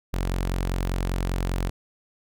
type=tone; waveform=sawtooth; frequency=45.07 Hz; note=F#1; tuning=45 cents flat; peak=-20 dBFS; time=0.13-1.7 s; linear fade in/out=10 ms; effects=none